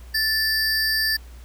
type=tone pair together; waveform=square; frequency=1760 / 4699 Hz; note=A6 / D8; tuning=0 / 0 cents; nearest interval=octave + perfect fourth; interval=1700 cents; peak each=-23 dBFS; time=0.14-1.17 s; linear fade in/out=10 ms; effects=added 60 Hz sine -39 dBFS peak until 1.44 s + pink hiss -52 dBFS RMS until 1.44 s